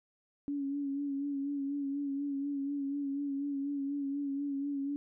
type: tone with vibrato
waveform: sine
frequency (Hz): 280.9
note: C#4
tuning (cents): +23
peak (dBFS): -32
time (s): 0.48-4.96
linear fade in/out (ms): 0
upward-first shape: sine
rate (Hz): 4.1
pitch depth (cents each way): 38
effects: none